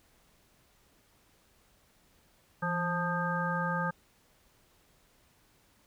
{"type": "harmonic tone with a mistuned harmonic", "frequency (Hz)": 176.3, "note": "F3", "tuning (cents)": 17, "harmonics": [1, 3, 5, 7, 9], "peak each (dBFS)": [-33, -38, -36, -35, -35], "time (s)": [2.62, 3.91], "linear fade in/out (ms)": 10, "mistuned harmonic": 1, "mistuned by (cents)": -76, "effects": ["pink hiss -66 dBFS RMS until 5.86 s"]}